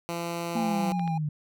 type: tone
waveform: 10% pulse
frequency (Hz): 170.1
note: F3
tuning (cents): -45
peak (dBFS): -22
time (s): 0.09-0.92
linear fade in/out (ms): 0
type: exponential sweep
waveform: sine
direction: down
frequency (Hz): 233.1 to 146.83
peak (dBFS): -26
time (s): 0.55-1.29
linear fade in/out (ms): 5
type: tone with vibrato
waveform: triangle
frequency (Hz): 809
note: G#5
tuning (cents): -46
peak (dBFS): -29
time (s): 0.56-1.18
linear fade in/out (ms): 5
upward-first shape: sine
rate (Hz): 8.4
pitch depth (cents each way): 20
type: clicks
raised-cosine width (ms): 0.3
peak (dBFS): -25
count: 2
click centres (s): 0.995 / 1.077
effects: none